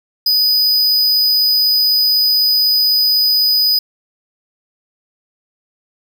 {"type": "tone", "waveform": "square", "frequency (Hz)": 4978, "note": "D#8", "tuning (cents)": 0, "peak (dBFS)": -11, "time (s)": [0.26, 3.79], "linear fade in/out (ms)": 5, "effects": []}